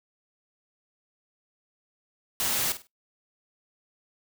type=noise with echo; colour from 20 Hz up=white; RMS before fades=-27 dBFS; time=2.4-2.72 s; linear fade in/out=0 ms; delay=50 ms; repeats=3; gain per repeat=-12 dB; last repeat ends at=2.87 s; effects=noise-tail reverb RT60 0.2 s tail -26 dB re dry